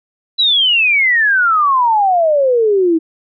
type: exponential sweep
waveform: sine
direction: down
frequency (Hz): 4000 to 315.4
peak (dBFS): -9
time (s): 0.38-2.99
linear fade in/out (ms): 20
effects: none